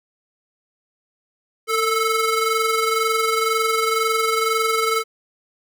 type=ring-modulated tone; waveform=30% pulse; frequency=876 Hz; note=A5; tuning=8 cents flat; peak=-12 dBFS; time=1.67-5.04 s; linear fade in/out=50 ms; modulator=427 Hz; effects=none